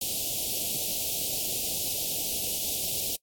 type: band-stop noise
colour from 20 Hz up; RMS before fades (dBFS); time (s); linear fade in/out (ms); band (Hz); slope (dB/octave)
white; -30; 0.01-3.16; 5; 730 to 2700; 48
effects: noise-tail reverb RT60 0.1 s tail -24 dB re dry + AAC 64 kbps